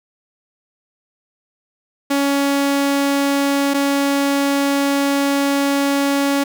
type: tone pair in turn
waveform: sawtooth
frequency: 280 / 280 Hz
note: C#4 / C#4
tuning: +18 / +18 cents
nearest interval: unison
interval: 0 cents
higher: neither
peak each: -11 dBFS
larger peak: neither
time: 2.1-3.74 / 3.74-6.44 s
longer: second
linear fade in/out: 10 ms
effects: none